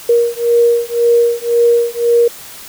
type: beating tone pair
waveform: sine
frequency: 470.9 / 472.8 Hz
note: A#4 / A#4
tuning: +18 / +24 cents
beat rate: 1.9 Hz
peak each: -12 dBFS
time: 0.09-2.28 s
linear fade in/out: 5 ms
effects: white hiss -33 dBFS RMS until 2.68 s